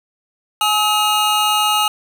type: tone cluster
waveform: square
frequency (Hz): 843 / 1278 / 2850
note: G#5 / D#6 / F7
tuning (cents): +26 / +46 / +34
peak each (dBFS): -19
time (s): 0.61-1.88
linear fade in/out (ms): 2
effects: none